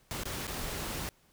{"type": "noise with dropouts", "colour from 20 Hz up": "pink", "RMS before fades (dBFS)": -37, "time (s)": [0.11, 1.09], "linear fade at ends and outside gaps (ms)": 0, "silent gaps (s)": [[0.235, 0.255], [0.469, 0.478]], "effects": ["pink hiss -66 dBFS RMS until 1.32 s"]}